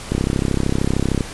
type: click train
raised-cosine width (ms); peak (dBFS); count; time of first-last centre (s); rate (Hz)
3; -5; 37; 0.12-1.208; 33.1
effects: pink hiss -33 dBFS RMS until 1.33 s + resampled to 24000 Hz